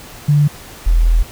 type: tone pair in turn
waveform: sine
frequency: 146.83 / 41.41 Hz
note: D3 / E1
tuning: 0 / +9 cents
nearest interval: octave + minor seventh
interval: 2191 cents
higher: first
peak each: -8 dBFS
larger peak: neither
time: 0.28-0.48 / 0.86-1.23 s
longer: second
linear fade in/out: 10 ms
effects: pink hiss -36 dBFS RMS until 1.31 s